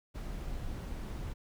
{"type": "noise", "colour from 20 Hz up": "brown", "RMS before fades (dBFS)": -39, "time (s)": [0.14, 1.34], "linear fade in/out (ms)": 20, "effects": []}